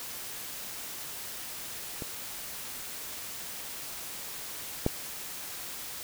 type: clicks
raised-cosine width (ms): 2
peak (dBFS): -23 / -11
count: 2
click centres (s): 2.022 / 4.864
effects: white hiss -40 dBFS RMS until 6.03 s